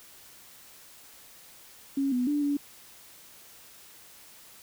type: tone with pitch steps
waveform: sine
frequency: 275.1 / 248 / 292.4 / 286.5 Hz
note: C#4 / B3 / D4 / D4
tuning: -13 / +7 / -7 / -43 cents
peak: -24 dBFS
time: 1.97-2.57 s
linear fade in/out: 5 ms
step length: 150 ms
effects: white hiss -52 dBFS RMS until 4.62 s